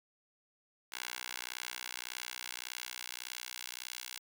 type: tone with high-pass filter sweep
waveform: 10% pulse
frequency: 61.74 Hz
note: B1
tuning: in tune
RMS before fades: -44 dBFS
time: 0.92-4.19 s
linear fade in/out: 5 ms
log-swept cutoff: 1700 to 3000 Hz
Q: 0.72
effects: none